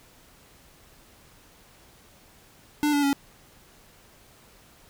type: tone with pitch steps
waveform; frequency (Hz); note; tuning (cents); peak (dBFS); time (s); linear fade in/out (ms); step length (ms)
square; 296.3 / 287.9 / 279.7; D4 / D4 / C#4; +15 / -34 / +16; -21; 2.83-3.13; 0; 100
effects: pink hiss -55 dBFS RMS until 4.89 s